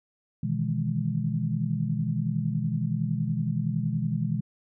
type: chord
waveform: sine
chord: E major seventh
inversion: second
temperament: equal with one note detuned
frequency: 123.47 / 154.04 / 164.81 / 207.7 Hz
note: B2 / D#3 / E3 / G#3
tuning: 0 / -17 / 0 / 0 cents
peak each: -30 / -30 / -30 / -31 dBFS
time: 0.43-4.41 s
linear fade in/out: 5 ms
effects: none